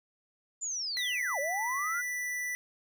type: linear two-way sweep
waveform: sine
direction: down then up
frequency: 7210 to 532 to 1480 Hz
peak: -32 dBFS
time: 0.61-2.02 s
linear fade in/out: 20 ms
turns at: 1.39 s
type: tone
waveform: square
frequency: 1975.5 Hz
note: B6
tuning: in tune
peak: -33 dBFS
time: 0.97-2.55 s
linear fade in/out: 0 ms
effects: none